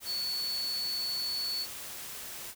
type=tone in noise; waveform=sine; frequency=4435 Hz; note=C#8; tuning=in tune; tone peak=-31 dBFS; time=0.05-1.67 s; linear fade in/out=50 ms; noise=white; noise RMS=-42 dBFS; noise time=0-2.55 s; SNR=+8 dB; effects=none